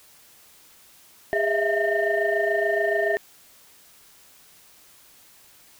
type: tone cluster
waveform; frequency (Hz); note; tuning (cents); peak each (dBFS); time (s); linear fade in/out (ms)
sine; 407.4 / 630 / 657 / 684 / 1815; G#4 / D#5 / E5 / F5 / A#6; -33 / +21 / -6 / -36 / -47; -24 / -30 / -24 / -31 / -25; 1.33-3.17; 0
effects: tanh soft clip ceiling -12 dBFS + white hiss -53 dBFS RMS until 5.79 s